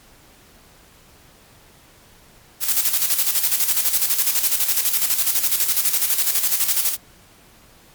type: noise with tremolo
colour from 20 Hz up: blue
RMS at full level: -17 dBFS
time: 2.6-6.97 s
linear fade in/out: 50 ms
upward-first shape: square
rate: 12 Hz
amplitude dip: 55%
effects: pink hiss -50 dBFS RMS until 7.94 s + MP3 96 kbps